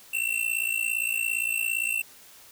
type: tone with amplitude modulation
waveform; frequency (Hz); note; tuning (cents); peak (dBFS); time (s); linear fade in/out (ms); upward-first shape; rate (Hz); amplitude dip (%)
square; 2701; E7; +42; -22; 0.13-2.02; 10; sine; 57.5; 85
effects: white hiss -51 dBFS RMS until 2.51 s